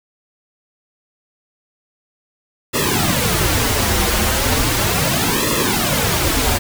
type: noise with flanger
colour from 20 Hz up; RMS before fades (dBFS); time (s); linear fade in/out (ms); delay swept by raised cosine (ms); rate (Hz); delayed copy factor
pink; -17; 2.73-6.59; 20; 1.3 to 7.1; 0.36; -0.95
effects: none